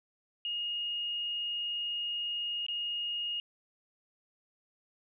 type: tone with dropouts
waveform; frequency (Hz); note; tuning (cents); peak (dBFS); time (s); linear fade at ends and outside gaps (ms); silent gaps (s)
sine; 2859; F7; +40; -32; 0.45-3.4; 1; 2.665-2.684
effects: none